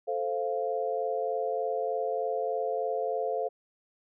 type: chord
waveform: sine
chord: F major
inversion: first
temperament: equal with one note detuned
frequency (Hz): 440 / 523.3 / 694.4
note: A4 / C5 / F5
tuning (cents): 0 / 0 / -10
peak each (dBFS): -32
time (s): 0.07-3.49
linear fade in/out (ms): 20
effects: none